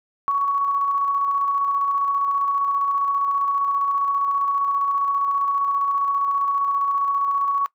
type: tone with tremolo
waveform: sine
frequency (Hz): 1119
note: C#6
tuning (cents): +16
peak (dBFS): -17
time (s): 0.28-7.66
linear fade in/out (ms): 0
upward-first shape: square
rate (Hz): 15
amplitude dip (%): 25
effects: noise-tail reverb RT60 0.1 s tail -21 dB re dry